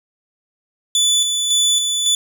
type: tone with tremolo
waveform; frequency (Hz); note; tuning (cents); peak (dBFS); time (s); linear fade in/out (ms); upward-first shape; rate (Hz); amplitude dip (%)
25% pulse; 3477; A7; -21; -9; 0.95-2.15; 2; square; 1.8; 40
effects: none